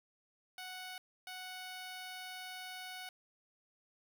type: tone bursts at uneven times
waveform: 10% pulse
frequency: 740 Hz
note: F#5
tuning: in tune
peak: -36 dBFS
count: 2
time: 0.58-0.98 / 1.27-3.09 s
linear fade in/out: 2 ms
effects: 12-bit